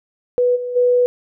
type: tone with level steps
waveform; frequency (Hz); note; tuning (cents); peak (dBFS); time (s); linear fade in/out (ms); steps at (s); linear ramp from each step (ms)
sine; 492.4; B4; -5; -12 / -22 / -11; 0.38-1.06; 0; 0.55 / 0.75; 20
effects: none